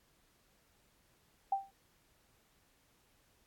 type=tone with exponential decay; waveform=sine; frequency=784 Hz; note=G5; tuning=in tune; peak=-26 dBFS; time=1.52-1.71 s; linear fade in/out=5 ms; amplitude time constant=41 ms; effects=pink hiss -71 dBFS RMS until 3.46 s + AAC 64 kbps